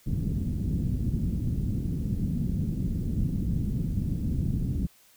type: low-pass noise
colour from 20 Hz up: white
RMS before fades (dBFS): -28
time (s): 0.06-4.87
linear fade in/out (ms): 10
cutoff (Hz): 210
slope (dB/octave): 24
effects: white hiss -59 dBFS RMS until 5.16 s